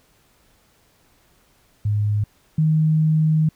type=tone pair in turn; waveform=sine; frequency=104.4 / 156.42 Hz; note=G#2 / D#3; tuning=+10 / +10 cents; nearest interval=perfect fifth; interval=700 cents; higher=second; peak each=-17 / -14 dBFS; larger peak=second; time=1.85-2.24 / 2.58-3.49 s; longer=second; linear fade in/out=5 ms; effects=pink hiss -59 dBFS RMS until 3.55 s